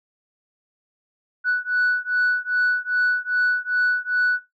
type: beating tone pair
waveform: sine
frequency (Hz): 1480 / 1482.5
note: F#6 / F#6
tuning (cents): 0 / +3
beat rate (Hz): 2.5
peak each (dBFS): -20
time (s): 1.44-4.4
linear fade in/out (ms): 50
effects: noise-tail reverb RT60 0.2 s tail -17 dB re dry + tanh soft clip ceiling -14 dBFS